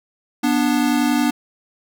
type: tone pair together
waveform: square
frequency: 243.4 / 294.3 Hz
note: B3 / D4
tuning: -25 / +4 cents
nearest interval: minor third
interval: 329 cents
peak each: -19 dBFS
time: 0.43-1.31 s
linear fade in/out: 10 ms
effects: none